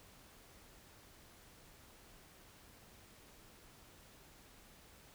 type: silence
effects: pink hiss -61 dBFS RMS until 5.14 s